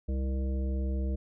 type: harmonic tone with a mistuned harmonic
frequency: 66.4 Hz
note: C2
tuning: 26 cents sharp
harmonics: 1 / 3 / 5 / 7 / 9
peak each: -28 / -38 / -42 / -45 / -47 dBFS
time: 0.08-1.16 s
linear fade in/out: 10 ms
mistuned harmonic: 5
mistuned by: -38 cents
effects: none